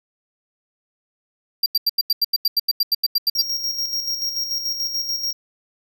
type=tone bursts; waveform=square; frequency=4726 Hz; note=D8; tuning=10 cents sharp; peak=-15 dBFS; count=16; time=1.63-3.416 s; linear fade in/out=5 ms; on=31 ms; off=86 ms
type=tone with tremolo; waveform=square; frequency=5588 Hz; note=F8; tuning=in tune; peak=-21 dBFS; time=3.35-5.33 s; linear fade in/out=5 ms; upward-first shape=square; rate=6.9 Hz; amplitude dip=50%
effects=none